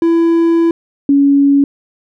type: tone pair in turn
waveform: triangle / sine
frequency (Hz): 333.7 / 280.6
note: E4 / C#4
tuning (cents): +21 / +21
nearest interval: minor third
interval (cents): 300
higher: first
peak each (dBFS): -6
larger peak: neither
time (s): 0.02-0.71 / 1.09-1.64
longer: first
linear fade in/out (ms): 2
effects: none